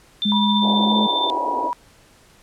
sine tone with tremolo, 3561 Hz, A7, 20 cents sharp, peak -18 dBFS, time 0.22-1.3 s, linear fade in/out 0 ms, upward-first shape triangle, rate 15 Hz, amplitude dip 55%
sine tone with pitch glide, 207.7 to 212.6 Hz, G#3 to G#3, 0 to +41 cents, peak -17 dBFS, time 0.25-1.07 s, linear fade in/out 10 ms, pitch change +41 cents, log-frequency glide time 0.78-0.92 s
sine tone, 970 Hz, B5, 31 cents flat, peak -21 dBFS, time 0.32-1.73 s, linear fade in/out 0 ms
white band-pass noise, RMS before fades -27 dBFS, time 0.61-1.72 s, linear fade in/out 50 ms, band 260 to 970 Hz, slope 96 dB/octave
effects pink hiss -52 dBFS RMS until 2.42 s + low-pass 11000 Hz 12 dB/octave

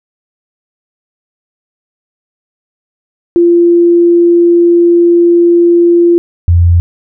sine tone pair in turn, 344.3 / 86.22 Hz, F4 / F2, -25 / -22 cents, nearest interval 2 octaves, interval 2397 cents, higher first, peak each -3 dBFS, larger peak neither, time 3.36-6.18 / 6.48-6.8 s, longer first, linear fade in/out 0 ms, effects none

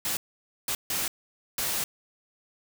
white noise bursts at uneven times, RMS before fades -29 dBFS, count 4, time 0.05-0.17 / 0.68-0.75 / 0.9-1.08 / 1.58-1.84 s, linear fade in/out 2 ms, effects none

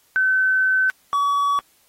sine / triangle tone pair in turn, 1526 / 1135 Hz, G6 / C#6, -47 / +41 cents, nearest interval perfect fourth, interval 512 cents, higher first, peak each -15 dBFS, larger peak neither, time 0.16-0.9 / 1.13-1.59 s, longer first, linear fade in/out 0 ms, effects white hiss -59 dBFS RMS until 1.88 s + AAC 48 kbps

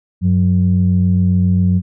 sine tone pair together, 94.5 / 181.93 Hz, F#2 / F#3, +37 / -29 cents, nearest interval major seventh, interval 1134 cents, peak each -12 dBFS, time 0.21-1.82 s, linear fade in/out 50 ms, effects tanh soft clip ceiling -4 dBFS

